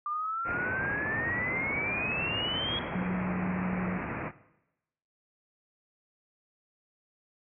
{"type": "exponential sweep", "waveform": "sine", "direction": "up", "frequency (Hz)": [1184, 3322], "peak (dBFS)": -30, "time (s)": [0.06, 2.79], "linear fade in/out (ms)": 2}
{"type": "low-pass noise", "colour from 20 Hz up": "pink", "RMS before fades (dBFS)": -34, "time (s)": [0.44, 4.32], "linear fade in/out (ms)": 50, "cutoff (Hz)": 2500, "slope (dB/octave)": 96}
{"type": "tone", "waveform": "sine", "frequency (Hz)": 182.8, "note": "F#3", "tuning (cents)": -21, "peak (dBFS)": -28, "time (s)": [2.95, 3.98], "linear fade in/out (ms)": 2}
{"effects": ["noise-tail reverb RT60 0.9 s tail -17 dB re dry", "high-pass 100 Hz 12 dB/octave"]}